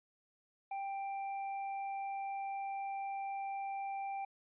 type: tone with tanh clipping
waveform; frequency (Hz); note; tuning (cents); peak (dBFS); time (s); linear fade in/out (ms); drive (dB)
triangle; 787; G5; +7; -39; 0.71-4.25; 5; 12
effects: resampled to 8000 Hz